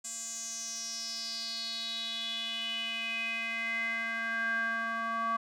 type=tone with band-pass filter sweep; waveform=square; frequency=228.1 Hz; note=A#3; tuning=37 cents flat; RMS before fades=-35 dBFS; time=0.04-5.37 s; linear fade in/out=10 ms; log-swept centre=7500 to 1200 Hz; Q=6.7; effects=none